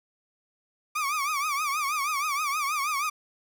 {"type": "tone with vibrato", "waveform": "30% pulse", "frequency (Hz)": 1174.7, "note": "D6", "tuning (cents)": 0, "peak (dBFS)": -23, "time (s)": [0.95, 3.1], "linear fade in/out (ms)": 10, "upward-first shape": "triangle", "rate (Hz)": 6.3, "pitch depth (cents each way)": 150, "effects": []}